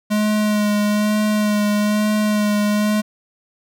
square tone with vibrato, 210 Hz, G#3, 19 cents sharp, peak -16 dBFS, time 0.1-3.02 s, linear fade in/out 20 ms, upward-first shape sine, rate 1.1 Hz, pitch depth 19 cents each way, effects none

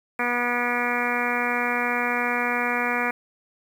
harmonic tone with a mistuned harmonic, 242.9 Hz, B3, 29 cents flat, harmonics 1 / 2 / 3 / 4 / 5 / 6 / 7 / 8 / 9 / 10, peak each -31 / -31 / -31 / -31 / -31 / -31 / -31 / -31 / -31 / -31 dBFS, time 0.19-3.11 s, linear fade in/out 5 ms, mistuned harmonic 10, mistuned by -42 cents, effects 8-bit

